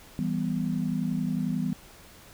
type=chord; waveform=sine; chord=E minor; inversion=none; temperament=equal; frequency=164.81 / 196 / 246.9 Hz; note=E3 / G3 / B3; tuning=0 / 0 / 0 cents; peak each=-30 dBFS; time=0.19-1.73 s; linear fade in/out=0 ms; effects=pink hiss -51 dBFS RMS until 2.33 s